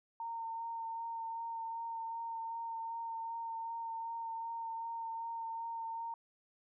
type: tone with vibrato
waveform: sine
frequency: 915 Hz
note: A#5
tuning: 32 cents flat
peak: -38 dBFS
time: 0.2-6.14 s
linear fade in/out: 2 ms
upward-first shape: sine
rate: 2.6 Hz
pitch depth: 15 cents each way
effects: none